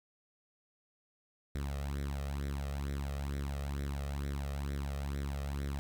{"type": "tone with flanger", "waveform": "sawtooth", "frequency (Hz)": 70.2, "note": "C#2", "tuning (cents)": 22, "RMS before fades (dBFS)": -37, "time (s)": [1.55, 5.79], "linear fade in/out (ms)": 0, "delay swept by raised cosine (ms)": [0.52, 1.62], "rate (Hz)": 2.2, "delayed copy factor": 0.7, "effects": ["11-bit"]}